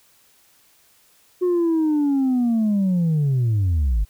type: linear sweep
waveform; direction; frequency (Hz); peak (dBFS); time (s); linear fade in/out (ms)
sine; down; 365 to 46.25; -14; 1.41-4.05; 20
effects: tanh soft clip ceiling -15 dBFS + white hiss -57 dBFS RMS until 4.09 s